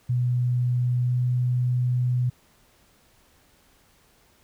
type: tone with pitch glide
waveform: sine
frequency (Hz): 123.47 to 124.33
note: B2 to B2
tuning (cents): 0 to +12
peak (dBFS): -20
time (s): 0.09-2.3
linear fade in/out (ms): 10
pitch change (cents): +12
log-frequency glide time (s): 1.05-1.11
effects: pink hiss -60 dBFS RMS until 4.43 s